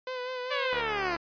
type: tone with vibrato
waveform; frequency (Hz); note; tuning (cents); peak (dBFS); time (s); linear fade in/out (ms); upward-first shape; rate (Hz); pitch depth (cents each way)
sawtooth; 505; B4; +39; -29; 0.07-0.81; 2; sine; 5.1; 33
type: linear sweep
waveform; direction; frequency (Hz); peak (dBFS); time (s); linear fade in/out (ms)
10% pulse; down; 585 to 329.6; -20; 0.5-1.17; 20
type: click train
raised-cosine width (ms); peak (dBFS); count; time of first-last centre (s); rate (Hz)
0.5; -21; 33; 0.73-1.164; 73.8
effects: resampled to 11025 Hz

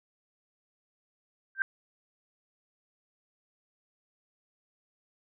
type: tone with exponential growth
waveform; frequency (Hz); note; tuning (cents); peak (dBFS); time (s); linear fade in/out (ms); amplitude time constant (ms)
sine; 1568; G6; 0; -19; 1.55-1.62; 1; 15
effects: none

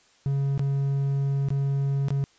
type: tone with dropouts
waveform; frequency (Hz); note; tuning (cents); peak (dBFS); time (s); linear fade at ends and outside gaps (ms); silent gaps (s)
triangle; 138.59; C#3; 0; -20; 0.26-2.24; 0; 0.578-0.594 / 1.486-1.504 / 2.084-2.105
effects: white hiss -60 dBFS RMS until 2.38 s + resampled to 16000 Hz

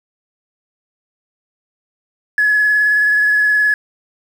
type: tone with vibrato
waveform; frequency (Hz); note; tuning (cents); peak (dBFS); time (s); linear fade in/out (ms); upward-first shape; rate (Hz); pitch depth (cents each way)
triangle; 1696; G#6; +36; -7; 2.38-3.74; 2; triangle; 19; 22
effects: tanh soft clip ceiling -8 dBFS + 7-bit

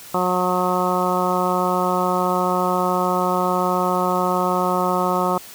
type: harmonic tone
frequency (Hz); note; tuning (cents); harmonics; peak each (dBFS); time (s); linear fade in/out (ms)
181.4; F#3; -34; 1 / 2 / 3 / 4 / 5 / 6 / 7; -25 / -25 / -25 / -25 / -25 / -25 / -25; 0.14-5.38; 5
effects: white hiss -40 dBFS RMS until 5.54 s

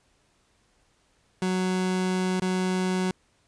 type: tone with dropouts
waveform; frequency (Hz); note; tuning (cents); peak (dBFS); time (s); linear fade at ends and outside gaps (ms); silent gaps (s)
30% pulse; 185; F#3; 0; -21; 1.42-3.11; 2; 2.399-2.42
effects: pink hiss -66 dBFS RMS until 3.47 s + resampled to 22050 Hz

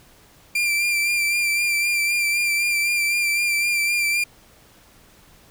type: tone with vibrato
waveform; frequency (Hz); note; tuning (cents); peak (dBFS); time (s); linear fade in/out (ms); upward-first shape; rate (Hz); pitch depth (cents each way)
40% pulse; 2370; D7; +15; -18; 0.55-4.24; 5; sine; 3.9; 30
effects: pink hiss -52 dBFS RMS until 5.5 s

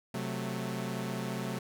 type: chord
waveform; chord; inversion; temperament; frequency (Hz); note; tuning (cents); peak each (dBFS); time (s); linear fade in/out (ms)
sawtooth; F# diminished; second; equal; 130.81 / 185 / 220; C3 / F#3 / A3; 0 / 0 / 0; -34; 0.14-1.59; 5
effects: none

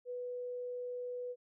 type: tone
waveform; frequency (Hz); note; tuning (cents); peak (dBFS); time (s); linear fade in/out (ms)
sine; 493.3; B4; -2; -38; 0.05-1.36; 50
effects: none

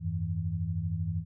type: tone cluster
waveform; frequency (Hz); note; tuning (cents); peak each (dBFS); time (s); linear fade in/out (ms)
sine; 86.3 / 99.1 / 162.4; F2 / G2 / E3; -20 / +19 / -26; -34 / -33 / -33; 0-1.25; 50
effects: none

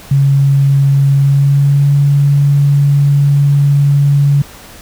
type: tone with pitch glide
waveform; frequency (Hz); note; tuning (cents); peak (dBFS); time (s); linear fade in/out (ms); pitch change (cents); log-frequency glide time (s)
sine; 138.59 to 142.08; C#3 to C#3; 0 to +43; -6; 0.11-4.42; 5; +43; 1.14-1.94
effects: pink hiss -35 dBFS RMS until 4.81 s

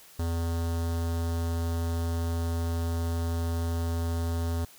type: tone with notch filter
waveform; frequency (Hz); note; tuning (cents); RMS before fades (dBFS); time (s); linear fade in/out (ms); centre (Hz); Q
square; 83.7; E2; +27; -29; 0.19-4.65; 5; 2300; 1.1
effects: white hiss -53 dBFS RMS until 4.78 s

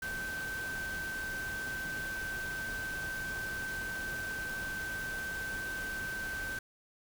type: tone in noise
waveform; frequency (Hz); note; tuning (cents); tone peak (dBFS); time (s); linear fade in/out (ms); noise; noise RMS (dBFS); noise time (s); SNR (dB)
sine; 1549; G6; -21; -36; 0.02-6.59; 5; pink; -44; 0.02-6.59; +5
effects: none

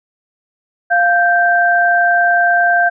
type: tone pair together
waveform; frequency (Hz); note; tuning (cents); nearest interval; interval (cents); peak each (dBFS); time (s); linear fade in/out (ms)
sine; 698.5 / 1568; F5 / G6; 0 / 0; octave + major second; 1400; -12; 0.9-2.9; 20
effects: none

